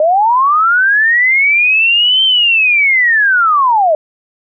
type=linear two-way sweep; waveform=sine; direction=up then down; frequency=595 to 3136 to 595 Hz; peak=-7 dBFS; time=0-3.95 s; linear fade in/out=2 ms; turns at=2.24 s; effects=none